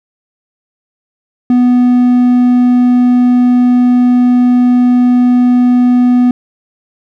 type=tone; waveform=triangle; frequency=246.9 Hz; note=B3; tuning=in tune; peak=-3 dBFS; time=1.5-6.31 s; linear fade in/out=2 ms; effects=none